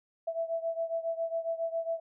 sine beating tone pair, 659.3 / 666.6 Hz, E5 / E5, 0 / +19 cents, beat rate 7.3 Hz, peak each -32 / -35 dBFS, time 0.27-2 s, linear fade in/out 10 ms, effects none

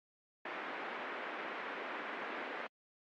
white band-pass noise, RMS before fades -43 dBFS, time 0.45-2.67 s, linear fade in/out 5 ms, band 260 to 2100 Hz, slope 24 dB/octave, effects AAC 48 kbps

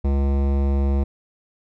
sine tone with hard clipping, 69.2 Hz, C#2, 2 cents flat, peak -19 dBFS, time 0.04-1.04 s, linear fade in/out 10 ms, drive 17 dB, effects none

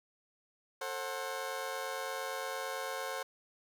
20% pulse chord, F# diminished, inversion first, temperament just, 444 / 532.8 / 740 Hz, A4 / C5 / F#5, +16 / +31 / 0 cents, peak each -38 / -34 / -38 dBFS, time 0.81-3.23 s, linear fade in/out 5 ms, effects none

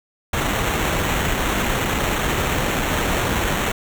pink noise with sample-and-hold, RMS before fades -21 dBFS, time 0.33-3.72 s, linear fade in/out 5 ms, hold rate 4900 Hz, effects none

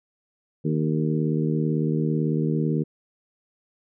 harmonic tone with a mistuned harmonic, 78 Hz, D#2, 5 cents sharp, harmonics 2 / 3 / 4 / 5 / 6, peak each -23 / -27 / -29 / -31 / -33 dBFS, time 0.64-2.84 s, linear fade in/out 20 ms, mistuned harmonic 6, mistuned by -26 cents, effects none

